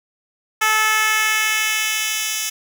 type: tone with high-pass filter sweep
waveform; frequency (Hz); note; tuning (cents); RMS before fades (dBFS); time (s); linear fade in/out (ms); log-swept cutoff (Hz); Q
10% pulse; 434; A4; -24; -19; 0.61-2.5; 10; 1100 to 4200; 1.1
effects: none